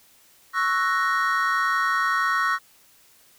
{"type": "chord", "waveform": "triangle", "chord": "F# dominant seventh", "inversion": "second", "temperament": "equal", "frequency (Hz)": [1108.7, 1318.5, 1480, 1864.7], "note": ["C#6", "E6", "F#6", "A#6"], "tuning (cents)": [0, 0, 0, 0], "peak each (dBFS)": [-23, -24, -25, -24], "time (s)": [0.53, 2.59], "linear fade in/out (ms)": 50, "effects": ["white hiss -56 dBFS RMS until 3.38 s"]}